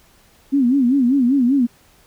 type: tone with vibrato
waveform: sine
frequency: 259.5 Hz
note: C4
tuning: 14 cents flat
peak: -12 dBFS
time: 0.52-1.67 s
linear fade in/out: 20 ms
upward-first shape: sine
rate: 5.1 Hz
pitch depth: 160 cents each way
effects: pink hiss -53 dBFS RMS until 2.06 s